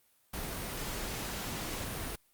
pink noise, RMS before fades -38 dBFS, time 0.33-2.16 s, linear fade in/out 10 ms, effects white hiss -69 dBFS RMS until 2.33 s + Opus 32 kbps

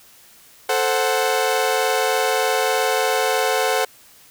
sawtooth chord, F# diminished, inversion first, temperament equal with one note detuned, 440 / 523.3 / 742.1 Hz, A4 / C5 / F#5, 0 / 0 / +5 cents, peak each -18 dBFS, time 0.69-3.85 s, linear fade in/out 5 ms, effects white hiss -49 dBFS RMS until 4.3 s

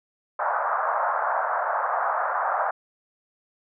pink band-pass noise, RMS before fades -25 dBFS, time 0.39-2.71 s, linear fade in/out 5 ms, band 620 to 1500 Hz, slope 48 dB/octave, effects none

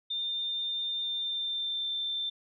sine tone with pitch glide, 3605 to 3564 Hz, A7 to A7, +41 to +22 cents, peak -30 dBFS, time 0.1-2.3 s, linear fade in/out 10 ms, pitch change -19 cents, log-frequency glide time 1.01-1.89 s, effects none

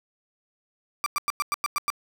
35% pulse tone bursts, 1174.7 Hz, D6, in tune, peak -21 dBFS, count 8, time 1.04-1.902 s, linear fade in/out 0 ms, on 22 ms, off 98 ms, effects none

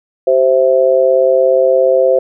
sine tone with amplitude modulation, 523.3 Hz, C5, in tune, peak -3 dBFS, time 0.27-2.19 s, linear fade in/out 5 ms, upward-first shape sine, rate 137 Hz, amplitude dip 95%, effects none

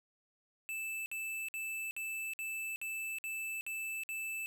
square tone bursts, 2637 Hz, E7, in tune, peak -38 dBFS, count 9, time 0.69-4.46 s, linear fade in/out 0 ms, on 370 ms, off 55 ms, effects none

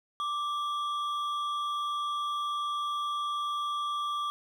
triangle tone pair together, 1174.7 / 3304 Hz, D6 / G#7, 0 / -10 cents, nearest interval octave + tritone, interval 1790 cents, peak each -28 / -38 dBFS, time 0.2-4.3 s, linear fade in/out 0 ms, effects none

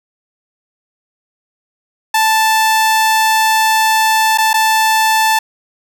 sawtooth tone with dropouts, 880 Hz, A5, in tune, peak -6 dBFS, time 2.14-5.39 s, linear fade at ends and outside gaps 5 ms, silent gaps 4.376-4.383 / 4.532-4.54 s, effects none

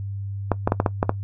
clicks, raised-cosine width 1 ms, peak -4 dBFS, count 7, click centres 0.517 / 0.675 / 0.721 / 0.801 / 0.862 / 1.029 / 1.094 s, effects noise-tail reverb RT60 0.1 s tail -18 dB re dry + added 99 Hz sine -27 dBFS peak until 1.23 s

